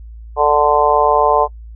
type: harmonic tone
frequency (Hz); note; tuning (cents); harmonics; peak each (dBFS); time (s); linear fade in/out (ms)
147.7; D3; +10; 3 / 4 / 5 / 6 / 7; -16 / -16 / -16 / -16 / -16; 0.36-1.48; 50
effects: noise-tail reverb RT60 0.1 s tail -22 dB re dry + added 56 Hz sine -31 dBFS peak until 1.75 s